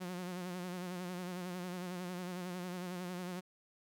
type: tone with vibrato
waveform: sawtooth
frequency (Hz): 180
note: F#3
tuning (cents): -47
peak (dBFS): -36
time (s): 0-3.41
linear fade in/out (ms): 20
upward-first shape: sine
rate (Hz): 11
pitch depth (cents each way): 50
effects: none